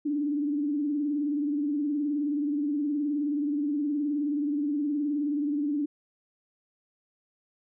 sine tone with vibrato, 292.1 Hz, D4, 9 cents flat, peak -25 dBFS, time 0.05-5.86 s, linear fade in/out 10 ms, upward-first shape sine, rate 19 Hz, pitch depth 71 cents each way, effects none

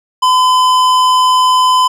sine tone with tanh clipping, 1015 Hz, B5, 47 cents sharp, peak -9 dBFS, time 0.22-1.88 s, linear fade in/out 10 ms, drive 16 dB, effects none

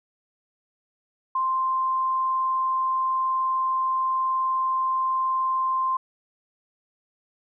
sine tone, 1046.5 Hz, C6, in tune, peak -21 dBFS, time 1.35-5.97 s, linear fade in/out 5 ms, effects none

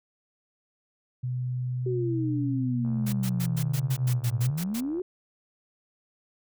sine tone, 125.4 Hz, B2, 27 cents sharp, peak -27 dBFS, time 1.23-4.51 s, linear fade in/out 10 ms
sine exponential two-way sweep, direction down then up, 380.1 to 108.8 to 380.1 Hz, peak -27 dBFS, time 1.86-5.02 s, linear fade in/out 5 ms, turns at 4.38 s
click train, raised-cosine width 1 ms, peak -35 dBFS, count 161, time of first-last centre 2.85-4.998 s, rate 74.5 Hz
white noise bursts, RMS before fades -37 dBFS, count 11, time 3.06-4.808 s, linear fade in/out 10 ms, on 68 ms, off 100 ms
effects none

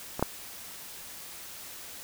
clicks, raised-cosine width 1 ms, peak -18 / -9 dBFS, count 2, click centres 0.195 / 0.226 s, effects white hiss -44 dBFS RMS until 2.03 s

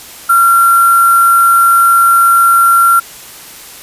sine tone with sample-and-hold, 1371 Hz, F6, 32 cents flat, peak -4 dBFS, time 0.29-3 s, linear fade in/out 10 ms, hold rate 11025 Hz, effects white hiss -32 dBFS RMS until 3.82 s + resampled to 32000 Hz

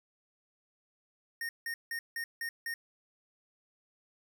square tone bursts, 1843 Hz, A#6, 20 cents flat, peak -35 dBFS, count 6, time 1.41-2.74 s, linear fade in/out 2 ms, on 80 ms, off 170 ms, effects 11-bit

